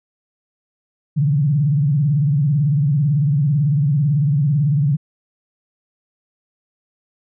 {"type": "tone with vibrato", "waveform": "sine", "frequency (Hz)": 144.5, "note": "D3", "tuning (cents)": -28, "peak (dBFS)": -13, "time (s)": [1.16, 4.97], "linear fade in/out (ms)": 20, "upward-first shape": "sine", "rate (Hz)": 18, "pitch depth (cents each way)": 170, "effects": []}